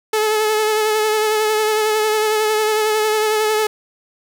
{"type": "tone with vibrato", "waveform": "sawtooth", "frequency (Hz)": 430.6, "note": "A4", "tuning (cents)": -37, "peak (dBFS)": -11, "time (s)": [0.13, 3.67], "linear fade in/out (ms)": 5, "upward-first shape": "sine", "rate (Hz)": 11, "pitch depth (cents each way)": 26, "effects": ["8-bit"]}